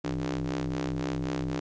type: ring-modulated tone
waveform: sawtooth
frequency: 65.41 Hz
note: C2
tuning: in tune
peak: -22 dBFS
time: 0.04-1.6 s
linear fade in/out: 10 ms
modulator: 227 Hz
effects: resampled to 16000 Hz + 10-bit

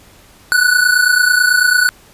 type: tone pair together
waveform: square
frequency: 1467 / 1496.1 Hz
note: F#6 / F#6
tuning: -15 / +19 cents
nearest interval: unison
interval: 34 cents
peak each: -13 dBFS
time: 0.52-1.89 s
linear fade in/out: 0 ms
effects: pink hiss -45 dBFS RMS until 2.13 s + resampled to 32000 Hz

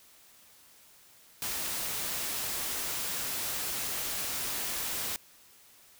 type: noise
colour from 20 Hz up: white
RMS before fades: -34 dBFS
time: 1.42-5.16 s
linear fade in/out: 0 ms
effects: white hiss -58 dBFS RMS until 5.99 s

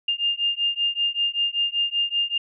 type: beating tone pair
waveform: sine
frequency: 2808 / 2813.2 Hz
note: F7 / F7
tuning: +9 / +12 cents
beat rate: 5.2 Hz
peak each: -24 dBFS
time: 0.08-2.38 s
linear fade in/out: 5 ms
effects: none

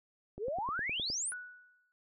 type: click train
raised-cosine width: 2 ms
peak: -31 dBFS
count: 8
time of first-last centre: 0.38-1.101 s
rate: 9.71 Hz
type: exponential sweep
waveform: sine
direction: up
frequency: 372.2 to 10990 Hz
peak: -33 dBFS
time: 0.38-1.34 s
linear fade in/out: 50 ms
type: tone with exponential decay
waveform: sine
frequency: 1474 Hz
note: F#6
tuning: 7 cents flat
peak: -37 dBFS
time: 1.32-1.92 s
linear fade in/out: 0 ms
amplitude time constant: 130 ms
effects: none

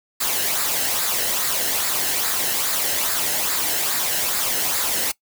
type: noise with flanger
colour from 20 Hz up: white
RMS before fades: -22 dBFS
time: 0.2-5.12 s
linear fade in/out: 10 ms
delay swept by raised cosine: 0.33 to 0.87 ms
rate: 2.4 Hz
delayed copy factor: -0.5
effects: noise-tail reverb RT60 0.1 s tail -21 dB re dry

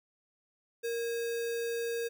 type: tone with sample-and-hold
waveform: sine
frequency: 466.2 Hz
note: A#4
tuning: in tune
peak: -31 dBFS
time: 0.83-2.09 s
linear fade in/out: 20 ms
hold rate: 2100 Hz
effects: none

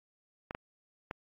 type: clicks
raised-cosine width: 0.5 ms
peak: -22 dBFS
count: 3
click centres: 0.509 / 0.549 / 1.111 s
effects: AAC 32 kbps

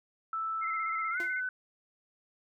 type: tone with pitch glide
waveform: sine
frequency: 1318.5 to 1505.8 Hz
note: E6 to F#6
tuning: 0 to +30 cents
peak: -31 dBFS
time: 0.33-1.49 s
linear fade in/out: 2 ms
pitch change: +230 cents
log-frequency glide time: 1.11-1.18 s
type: tone with vibrato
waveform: sine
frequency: 2093 Hz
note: C7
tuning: in tune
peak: -36 dBFS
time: 0.61-1.41 s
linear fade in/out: 20 ms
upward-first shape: square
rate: 16 Hz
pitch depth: 26 cents each way
type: tone with exponential decay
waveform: sawtooth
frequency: 345.9 Hz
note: F4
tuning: 17 cents flat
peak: -33 dBFS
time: 1.2-1.38 s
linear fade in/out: 1 ms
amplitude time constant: 37 ms
effects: none

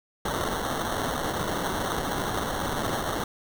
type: noise with sample-and-hold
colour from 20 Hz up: white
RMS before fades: -29 dBFS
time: 0.25-3.24 s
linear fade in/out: 5 ms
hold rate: 2450 Hz
effects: none

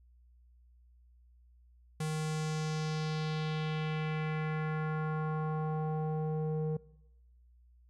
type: tone with low-pass filter sweep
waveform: square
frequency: 155.56 Hz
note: D#3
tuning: in tune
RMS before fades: -34 dBFS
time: 2-6.77 s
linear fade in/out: 5 ms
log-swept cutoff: 9600 to 470 Hz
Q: 1.9
effects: noise-tail reverb RT60 0.9 s tail -21 dB re dry + added 60 Hz sine -59 dBFS peak until 7.89 s

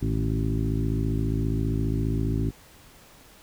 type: harmonic tone with a mistuned harmonic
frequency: 54.9 Hz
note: A1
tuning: 3 cents flat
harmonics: 1 / 2 / 3 / 4 / 5 / 6 / 7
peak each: -28 / -27 / -31 / -34 / -31 / -36 / -37 dBFS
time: 0.01-2.51 s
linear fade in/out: 20 ms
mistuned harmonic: 3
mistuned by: -73 cents
effects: pink hiss -52 dBFS RMS until 3.42 s

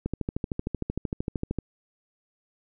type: click train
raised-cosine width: 3 ms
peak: -15 dBFS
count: 21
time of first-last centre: 0.06-1.587 s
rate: 13.1 Hz
effects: none

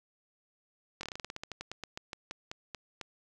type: slowing click train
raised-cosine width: 0.2 ms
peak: -22 dBFS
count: 21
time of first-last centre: 1.01-3.013 s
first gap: 22 ms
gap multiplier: 1.14
effects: none

